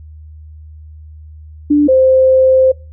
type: tone pair in turn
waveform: sine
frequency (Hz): 293.7 / 522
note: D4 / C5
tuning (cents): 0 / -4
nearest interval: minor seventh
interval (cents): 996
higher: second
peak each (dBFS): -6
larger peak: neither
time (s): 1.7-1.88 / 1.88-2.72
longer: second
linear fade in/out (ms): 10
effects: noise-tail reverb RT60 0.3 s tail -23 dB re dry + added 77 Hz sine -32 dBFS peak until 2.92 s